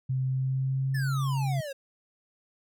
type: tone with pitch glide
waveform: sine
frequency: 130.7 to 135.62 Hz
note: C3 to C#3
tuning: -1 to -38 cents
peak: -25 dBFS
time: 0.09-1.61 s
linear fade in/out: 10 ms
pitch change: +63 cents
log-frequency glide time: 0.25-1.18 s
type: exponential sweep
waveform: square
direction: down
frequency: 1800 to 530 Hz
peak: -35 dBFS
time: 0.94-1.73 s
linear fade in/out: 10 ms
effects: none